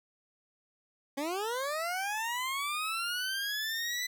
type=linear sweep; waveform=20% pulse; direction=up; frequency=268.2 to 2003 Hz; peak=-27 dBFS; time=1.17-4.07 s; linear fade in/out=10 ms; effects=none